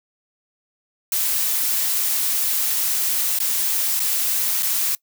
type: noise with dropouts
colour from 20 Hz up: blue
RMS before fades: -21 dBFS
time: 1.12-4.95 s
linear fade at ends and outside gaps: 1 ms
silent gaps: 3.388-3.401 / 3.995-4.001 / 4.624-4.63 s
effects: noise-tail reverb RT60 0.1 s tail -23 dB re dry

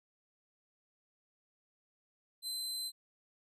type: tone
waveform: sawtooth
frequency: 4068 Hz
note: C8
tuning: 50 cents flat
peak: -34 dBFS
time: 2.42-2.92 s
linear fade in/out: 50 ms
effects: resampled to 32000 Hz

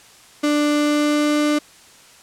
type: tone with pitch glide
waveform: 35% pulse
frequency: 295.4 to 297.6 Hz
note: D4 to D4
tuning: +10 to +23 cents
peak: -14 dBFS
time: 0.43-1.59 s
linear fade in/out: 10 ms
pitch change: +13 cents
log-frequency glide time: 0.75-1.41 s
effects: white hiss -47 dBFS RMS until 2.22 s + low-pass 9000 Hz 12 dB/octave

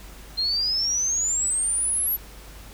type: exponential sweep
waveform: sine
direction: up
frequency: 4141 to 11940 Hz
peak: -21 dBFS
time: 0.37-2.17 s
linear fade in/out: 20 ms
effects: added 50 Hz sine -42 dBFS peak until 2.73 s + pink hiss -46 dBFS RMS until 2.73 s

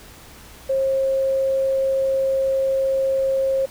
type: tone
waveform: sine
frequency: 536 Hz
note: C5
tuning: 42 cents sharp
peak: -17 dBFS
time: 0.69-3.66 s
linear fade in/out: 10 ms
effects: added 60 Hz sine -50 dBFS peak until 3.7 s + pink hiss -44 dBFS RMS until 3.7 s

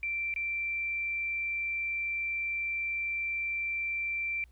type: tone with dropouts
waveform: sine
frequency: 2349 Hz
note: D7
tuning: in tune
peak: -30 dBFS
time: 0.03-4.44 s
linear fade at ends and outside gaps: 1 ms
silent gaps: 0.34-0.361 s
effects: added 60 Hz sine -54 dBFS peak until 4.51 s + pink hiss -71 dBFS RMS until 4.51 s

